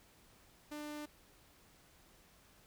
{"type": "tone", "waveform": "sawtooth", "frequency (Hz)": 298.1, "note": "D4", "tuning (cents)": 26, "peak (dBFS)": -39, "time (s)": [0.71, 1.06], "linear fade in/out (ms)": 10, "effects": ["pink hiss -65 dBFS RMS until 2.66 s"]}